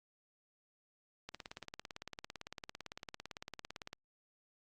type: click train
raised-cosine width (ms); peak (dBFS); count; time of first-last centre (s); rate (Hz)
0.2; -27; 48; 1.29-3.93; 17.8
effects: Opus 48 kbps